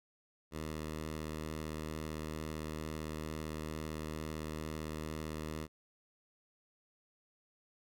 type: tone with vibrato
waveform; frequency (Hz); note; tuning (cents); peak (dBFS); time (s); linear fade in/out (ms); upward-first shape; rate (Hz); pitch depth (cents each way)
10% pulse; 77.78; D#2; 0; -31; 0.51-5.68; 50; sine; 2.2; 9
effects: none